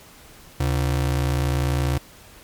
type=ring-modulated tone; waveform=square; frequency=103.83 Hz; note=G#2; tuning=in tune; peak=-17 dBFS; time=0.6-1.98 s; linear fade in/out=0 ms; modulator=30.1 Hz; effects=pink hiss -47 dBFS RMS until 2.43 s + MP3 96 kbps